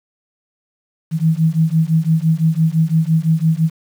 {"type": "beating tone pair", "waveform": "sine", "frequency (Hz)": [158.1, 164], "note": ["D#3", "E3"], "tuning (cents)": [28, -9], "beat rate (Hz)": 5.9, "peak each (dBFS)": -15, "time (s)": [1.11, 3.7], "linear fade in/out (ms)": 50, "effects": ["7-bit"]}